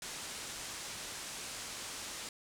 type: low-pass noise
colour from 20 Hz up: white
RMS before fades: -44 dBFS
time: 0.02-2.29 s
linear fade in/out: 2 ms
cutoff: 9000 Hz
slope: 24 dB/octave
effects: none